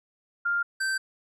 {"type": "tone pair in turn", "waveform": ["sine", "square"], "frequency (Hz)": [1400, 1555.2], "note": ["F6", "G6"], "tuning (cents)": [4, -14], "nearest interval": "major second", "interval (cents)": 182, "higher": "second", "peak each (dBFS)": [-23, -26], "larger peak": "first", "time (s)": [[0.45, 0.63], [0.8, 0.98]], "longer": "neither", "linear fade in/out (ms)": 10, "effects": ["resampled to 24000 Hz"]}